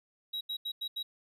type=tone bursts at uneven times; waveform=triangle; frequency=3849 Hz; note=B7; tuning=45 cents flat; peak=-32 dBFS; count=5; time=0.33-0.41 / 0.49-0.57 / 0.65-0.72 / 0.81-0.88 / 0.96-1.03 s; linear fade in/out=10 ms; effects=none